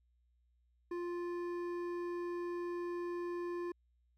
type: tone with hard clipping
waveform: sine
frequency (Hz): 349.2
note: F4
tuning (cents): 0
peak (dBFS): -39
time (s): 0.91-3.72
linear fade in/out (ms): 5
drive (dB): 10
effects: added 60 Hz sine -70 dBFS peak until 4.17 s